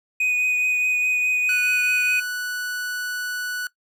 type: tone with vibrato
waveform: triangle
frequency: 2489 Hz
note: D#7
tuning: in tune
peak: -17 dBFS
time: 0.2-2.2 s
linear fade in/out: 5 ms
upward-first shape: triangle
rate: 4.8 Hz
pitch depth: 14 cents each way
type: tone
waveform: 45% pulse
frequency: 1480 Hz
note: F#6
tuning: in tune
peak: -25 dBFS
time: 1.49-3.67 s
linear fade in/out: 2 ms
effects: noise-tail reverb RT60 0.1 s tail -19 dB re dry